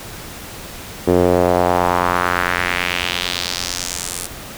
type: tone with band-pass filter sweep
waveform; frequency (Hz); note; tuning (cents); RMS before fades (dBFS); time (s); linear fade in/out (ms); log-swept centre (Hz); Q
sawtooth; 89; F2; +33; -18; 1.07-4.27; 10; 400 to 9900; 2
effects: pink hiss -33 dBFS RMS until 4.57 s